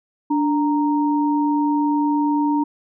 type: tone pair together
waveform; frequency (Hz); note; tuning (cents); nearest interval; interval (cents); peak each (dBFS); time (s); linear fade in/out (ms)
sine; 292.9 / 930; D4 / A#5; -5 / -4; octave + minor sixth; 2001; -17 / -22; 0.3-2.64; 10
effects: none